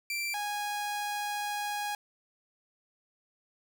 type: tone pair in turn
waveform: sawtooth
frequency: 2349 / 826.2 Hz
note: D7 / G#5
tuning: 0 / -9 cents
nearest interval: octave + tritone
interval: 1809 cents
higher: first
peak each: -28 dBFS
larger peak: neither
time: 0.1-0.34 / 0.34-1.95 s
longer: second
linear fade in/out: 2 ms
effects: none